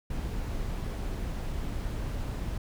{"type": "noise", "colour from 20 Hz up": "brown", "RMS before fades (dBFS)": -33, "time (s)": [0.1, 2.58], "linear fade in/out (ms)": 5, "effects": []}